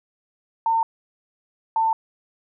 sine tone pair in turn, 906 / 894 Hz, A#5 / A5, -50 / +27 cents, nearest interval unison, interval 23 cents, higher first, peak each -17 dBFS, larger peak neither, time 0.66-0.83 / 1.76-1.93 s, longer neither, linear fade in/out 2 ms, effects none

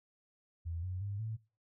sine tone with pitch steps, 83.8 / 91.91 / 100.81 / 110.57 Hz, E2 / F#2 / G2 / A2, +29 / -11 / +49 / +9 cents, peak -36 dBFS, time 0.65-1.37 s, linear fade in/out 20 ms, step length 180 ms, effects noise-tail reverb RT60 0.3 s tail -20 dB re dry

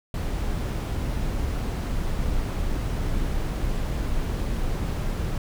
brown noise, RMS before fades -26 dBFS, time 0.14-5.38 s, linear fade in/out 2 ms, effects none

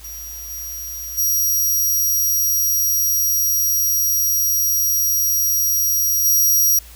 10% pulse tone with level steps, 5730 Hz, F8, 44 cents sharp, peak -25 / -22 / -10 / -7 dBFS, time 0.04-6.79 s, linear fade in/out 5 ms, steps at 0.49 / 1.17 / 6.24 s, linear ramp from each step 20 ms, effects added 57 Hz sine -40 dBFS peak until 6.95 s + white hiss -44 dBFS RMS until 6.95 s

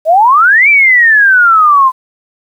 sine exponential two-way sweep, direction up then down, 607 to 2367 to 1020 Hz, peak -3 dBFS, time 0.05-1.92 s, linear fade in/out 50 ms, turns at 0.69 s, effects 7-bit

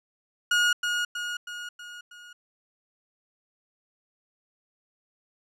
30% pulse tone with echo, 1439 Hz, F#6, 49 cents flat, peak -17 dBFS, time 0.51-0.73 s, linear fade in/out 5 ms, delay 320 ms, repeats 5, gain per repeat -5 dB, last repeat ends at 2.33 s, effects low-pass 8000 Hz 12 dB/octave

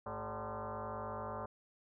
sine tone with frequency modulation, 220 Hz, A3, in tune, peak -39 dBFS, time 0.06-1.46 s, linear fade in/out 5 ms, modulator 163 Hz, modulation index 6.5, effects none

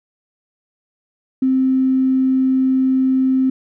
triangle tone with tanh clipping, 261.8 Hz, C4, 1 cent sharp, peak -12 dBFS, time 1.42-3.5 s, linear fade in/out 5 ms, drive 3 dB, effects none

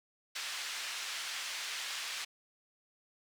pink band-pass noise, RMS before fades -40 dBFS, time 0.35-2.25 s, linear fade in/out 10 ms, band 1900 to 6200 Hz, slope 12 dB/octave, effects none

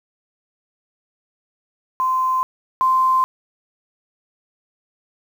sine tone pair in turn, 1035 / 1040.3 Hz, C6 / C6, -19 / -10 cents, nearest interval unison, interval 9 cents, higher second, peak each -16 / -13 dBFS, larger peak second, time 2-2.43 / 2.81-3.24 s, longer neither, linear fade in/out 0 ms, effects 7-bit

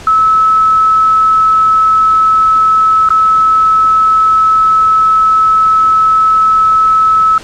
sine tone with dropouts, 1300 Hz, E6, 24 cents flat, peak -5 dBFS, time 0.07-7.38 s, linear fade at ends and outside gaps 2 ms, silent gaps 3.089-3.104 s, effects pink hiss -31 dBFS RMS until 7.43 s + low-pass 7000 Hz 12 dB/octave

